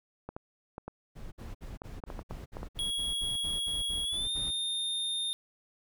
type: clicks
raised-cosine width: 1 ms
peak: -25 dBFS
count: 11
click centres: 0.29 / 0.365 / 0.781 / 0.88 / 1.819 / 2.038 / 2.102 / 2.192 / 2.31 / 2.569 / 2.631 s
type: noise bursts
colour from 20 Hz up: brown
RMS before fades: -42 dBFS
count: 15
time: 1.15-4.512 s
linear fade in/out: 20 ms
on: 170 ms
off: 58 ms
type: tone with pitch glide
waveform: square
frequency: 3322 to 3644 Hz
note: G#7 to A#7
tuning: 0 to -40 cents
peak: -31 dBFS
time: 2.79-5.33 s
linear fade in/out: 0 ms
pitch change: +160 cents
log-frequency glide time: 4.04-4.31 s
effects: none